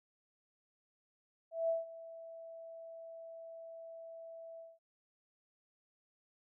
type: tone with ADSR envelope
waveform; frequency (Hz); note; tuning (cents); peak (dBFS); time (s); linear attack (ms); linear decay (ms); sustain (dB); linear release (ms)
sine; 659.3; E5; 0; -29; 1.51-4.79; 180; 160; -18; 200
effects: none